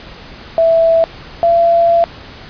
sine tone pair in turn, 659 / 678.3 Hz, E5 / E5, -1 / +49 cents, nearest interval unison, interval 50 cents, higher second, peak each -7 dBFS, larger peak neither, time 0.58-1.04 / 1.43-2.04 s, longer second, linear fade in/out 0 ms, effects pink hiss -34 dBFS RMS until 2.49 s + resampled to 11025 Hz

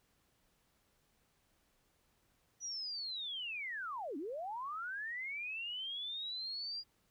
sine linear two-way sweep, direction down then up, 5920 to 260.5 to 4842 Hz, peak -39 dBFS, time 2.6-6.84 s, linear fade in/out 50 ms, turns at 4.17 s, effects pink hiss -75 dBFS RMS until 7.1 s

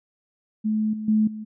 sine tone with level steps, 215.7 Hz, A3, 34 cents flat, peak -20 / -28 / -16 / -31 dBFS, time 0.64-1.45 s, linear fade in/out 20 ms, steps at 0.93 / 1.08 / 1.27 s, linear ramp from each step 5 ms, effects none

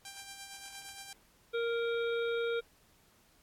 5% pulse tone with tremolo, 790 Hz, G5, 13 cents sharp, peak -32 dBFS, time 0.05-1.13 s, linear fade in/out 2 ms, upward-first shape sine, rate 8.7 Hz, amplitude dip 45%
harmonic tone, 466.2 Hz, A#4, in tune, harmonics 1 / 3 / 5 / 7 / 8, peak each -31 / -39 / -45 / -49 / -46 dBFS, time 1.53-2.61 s, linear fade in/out 20 ms
effects pink hiss -66 dBFS RMS until 3.42 s + AAC 64 kbps

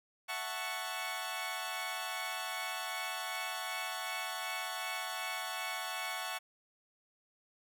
15% pulse chord, F# minor seventh, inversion third, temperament equal, 659.3 / 740 / 880 / 1108.7 Hz, E5 / F#5 / A5 / C#6, 0 / 0 / 0 / 0 cents, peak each -39 / -35 / -37 / -35 dBFS, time 0.28-6.39 s, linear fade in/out 20 ms, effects none

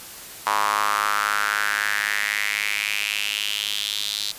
square tone with high-pass filter sweep, 51.9 Hz, G#1, in tune, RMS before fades -24 dBFS, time 0.46-4.32 s, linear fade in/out 10 ms, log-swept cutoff 1000 to 4000 Hz, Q 4.2, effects white hiss -39 dBFS RMS until 4.38 s + resampled to 32000 Hz

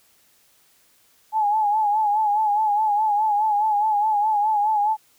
sine tone with vibrato, 846 Hz, G#5, 32 cents sharp, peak -17 dBFS, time 1.32-4.97 s, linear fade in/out 50 ms, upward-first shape sine, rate 4.8 Hz, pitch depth 66 cents each way, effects white hiss -59 dBFS RMS until 5.18 s

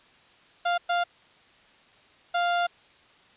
30% pulse tone bursts at uneven times, 698.5 Hz, F5, in tune, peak -20 dBFS, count 3, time 0.65-0.78 / 0.89-1.04 / 2.34-2.67 s, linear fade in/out 10 ms, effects white hiss -57 dBFS RMS until 3.36 s + resampled to 8000 Hz

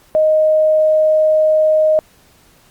sine tone, 622.3 Hz, D#5, in tune, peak -9 dBFS, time 0.15-1.99 s, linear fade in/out 0 ms, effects pink hiss -50 dBFS RMS until 2.7 s + Opus 48 kbps

